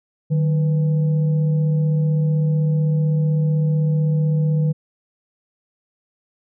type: tone with frequency modulation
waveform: sine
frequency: 152.6 Hz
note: D#3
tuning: 33 cents flat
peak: -15 dBFS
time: 0.3-4.73 s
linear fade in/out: 20 ms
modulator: 341 Hz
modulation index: 0.31
effects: none